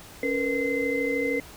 sine tone cluster, 277.4 / 459.8 / 492.9 / 2065 Hz, C#4 / A#4 / B4 / C7, +1 / -24 / -3 / -23 cents, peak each -29 dBFS, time 0.23-1.4 s, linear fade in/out 2 ms, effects pink hiss -46 dBFS RMS until 1.56 s

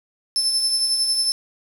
35% pulse tone with tremolo, 5274 Hz, E8, in tune, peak -14 dBFS, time 0.36-1.32 s, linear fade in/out 0 ms, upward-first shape sine, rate 11 Hz, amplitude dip 40%, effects 7-bit

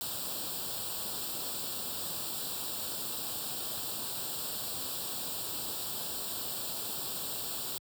white noise with comb filter, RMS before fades -37 dBFS, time 0.01-7.78 s, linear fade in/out 0 ms, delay 0.24 ms, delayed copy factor +0.85, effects high-pass 80 Hz 12 dB/octave

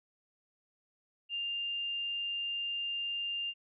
sine tone, 2799 Hz, F7, 3 cents sharp, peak -33 dBFS, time 1.29-3.54 s, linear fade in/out 50 ms, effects none

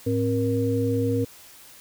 sine tone cluster, 108.1 / 265.1 / 472.3 Hz, A2 / C4 / A#4, -30 / +23 / +23 cents, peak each -25 dBFS, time 0.06-1.25 s, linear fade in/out 10 ms, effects white hiss -48 dBFS RMS until 1.8 s

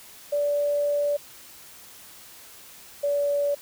sine tone pair in turn, 580 / 573.7 Hz, D5 / D5, -22 / -41 cents, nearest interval unison, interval 19 cents, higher first, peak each -21 dBFS, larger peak neither, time 0.32-1.17 / 3.03-3.55 s, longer first, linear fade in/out 10 ms, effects white hiss -47 dBFS RMS until 3.61 s

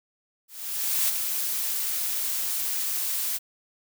blue noise with ADSR envelope, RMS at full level -23 dBFS, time 0.48-3.39 s, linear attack 610 ms, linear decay 12 ms, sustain -5 dB, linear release 30 ms, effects none

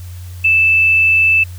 sine tone, 2637 Hz, E7, in tune, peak -8 dBFS, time 0.44-1.44 s, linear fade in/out 10 ms, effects added 89 Hz sine -27 dBFS peak until 1.58 s + white hiss -43 dBFS RMS until 1.58 s

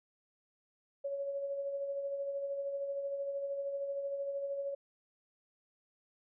sine tone with tremolo, 558 Hz, C#5, 11 cents sharp, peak -33 dBFS, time 1.04-4.75 s, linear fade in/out 10 ms, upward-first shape sine, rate 13 Hz, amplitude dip 40%, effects none

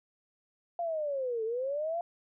sine linear two-way sweep, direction down then up, 698.5 to 434 to 698.5 Hz, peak -30 dBFS, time 0.79-2.01 s, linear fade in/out 2 ms, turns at 1.44 s, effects none

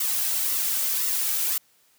blue noise with flanger, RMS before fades -25 dBFS, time 0-1.58 s, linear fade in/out 5 ms, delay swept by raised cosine 1.2 to 2.9 ms, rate 1.9 Hz, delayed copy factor -0.65, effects white hiss -62 dBFS RMS until 1.98 s + high-pass 100 Hz 12 dB/octave

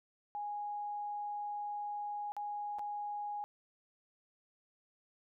sine tone with dropouts, 827 Hz, G#5, 8 cents flat, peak -37 dBFS, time 0.35-3.44 s, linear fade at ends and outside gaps 0 ms, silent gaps 2.32-2.366 / 2.786-2.793 s, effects none

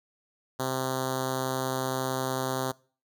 5% pulse tone with notch filter, 130.81 Hz, C3, in tune, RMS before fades -30 dBFS, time 0.59-2.72 s, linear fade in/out 10 ms, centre 2200 Hz, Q 0.87, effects noise-tail reverb RT60 0.4 s tail -23 dB re dry

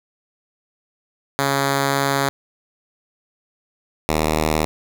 5% pulse tone pair in turn, 138.59 / 77.78 Hz, C#3 / D#2, 0 / 0 cents, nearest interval minor seventh, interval 1000 cents, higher first, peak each -6 dBFS, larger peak neither, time 1.39-2.29 / 4.09-4.65 s, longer first, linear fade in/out 0 ms, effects none

